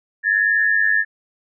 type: tone pair together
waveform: sine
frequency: 1695.2 / 1796 Hz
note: G#6 / A6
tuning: +35 / +35 cents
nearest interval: minor second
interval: 100 cents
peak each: -17 dBFS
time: 0.23-1.05 s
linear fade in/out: 50 ms
effects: none